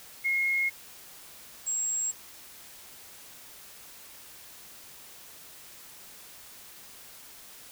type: tone pair in turn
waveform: sine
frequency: 2155 / 7594 Hz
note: C#7 / A#8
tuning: -49 / +31 cents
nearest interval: octave + minor seventh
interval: 2180 cents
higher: second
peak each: -24 / -27 dBFS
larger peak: first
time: 0.24-0.7 / 1.66-2.12 s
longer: neither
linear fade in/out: 20 ms
effects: white hiss -49 dBFS RMS until 7.71 s